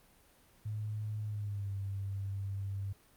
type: tone with pitch glide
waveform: sine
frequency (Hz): 106.7 to 98.41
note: G#2 to G2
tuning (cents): +47 to +7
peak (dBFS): -35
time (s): 0.65-2.93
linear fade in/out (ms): 10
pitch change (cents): -140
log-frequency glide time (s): 1.23-1.73
effects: pink hiss -64 dBFS RMS until 3.16 s + Opus 32 kbps